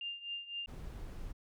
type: tone with tremolo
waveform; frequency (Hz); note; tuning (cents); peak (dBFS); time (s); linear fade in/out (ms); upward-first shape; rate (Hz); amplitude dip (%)
sine; 2800; F7; +4; -36; 0.01-0.66; 2; triangle; 3.9; 85
type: noise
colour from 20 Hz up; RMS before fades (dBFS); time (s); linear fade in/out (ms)
brown; -44; 0.67-1.33; 20
effects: none